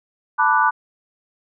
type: chord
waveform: sine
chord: B minor seventh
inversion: third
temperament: equal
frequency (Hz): 880 / 987.8 / 1174.7 / 1480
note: A5 / B5 / D6 / F#6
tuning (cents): 0 / 0 / 0 / 0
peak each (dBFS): -19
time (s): 0.38-0.71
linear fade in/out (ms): 20
effects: none